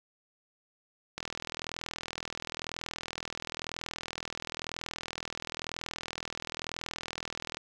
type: click train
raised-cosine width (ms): 0.2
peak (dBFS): -18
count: 263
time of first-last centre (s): 1.18-7.57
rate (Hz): 41
effects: none